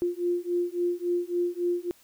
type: beating tone pair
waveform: sine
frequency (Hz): 349.2 / 352.8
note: F4 / F4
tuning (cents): 0 / +18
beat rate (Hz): 3.6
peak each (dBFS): -28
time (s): 0.02-1.91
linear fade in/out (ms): 0
effects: white hiss -59 dBFS RMS until 2.03 s